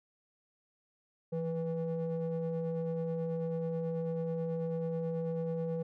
triangle ring-modulated tone, 162.2 Hz, E3, 28 cents flat, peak -27 dBFS, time 1.32-5.83 s, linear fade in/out 10 ms, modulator 329 Hz, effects none

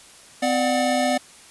square tone cluster, 255.3 / 593 / 730 Hz, C4 / D5 / F#5, -42 / +17 / -24 cents, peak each -24 dBFS, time 0.42-1.18 s, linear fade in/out 10 ms, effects white hiss -47 dBFS RMS until 1.5 s + resampled to 24000 Hz

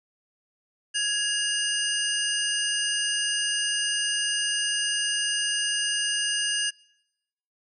sine tone cluster, 1666 / 2845 / 4922 / 6190 / 8760 Hz, G#6 / F7 / D#8 / G8 / C#9, +5 / +31 / -20 / -23 / -22 cents, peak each -30 / -27 / -34 / -32 / -32 dBFS, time 0.94-6.71 s, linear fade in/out 20 ms, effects noise-tail reverb RT60 0.9 s tail -25 dB re dry

